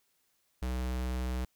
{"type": "tone", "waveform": "square", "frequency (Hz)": 62.9, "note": "B1", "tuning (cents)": 32, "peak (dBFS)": -32, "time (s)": [0.62, 1.45], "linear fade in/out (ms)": 5, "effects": ["white hiss -74 dBFS RMS until 1.55 s"]}